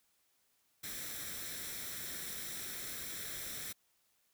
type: noise with comb filter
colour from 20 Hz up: white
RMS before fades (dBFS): -43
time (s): 0.83-3.73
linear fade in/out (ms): 10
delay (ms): 0.53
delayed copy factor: +0.6
effects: white hiss -75 dBFS RMS until 4.33 s